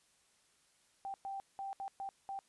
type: tone bursts at uneven times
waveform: sine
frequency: 784 Hz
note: G5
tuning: in tune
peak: -39 dBFS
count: 6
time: 1.05-1.14 / 1.25-1.4 / 1.59-1.73 / 1.8-1.88 / 2-2.09 / 2.29-2.39 s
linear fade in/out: 0 ms
effects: white hiss -71 dBFS RMS until 2.48 s + resampled to 24000 Hz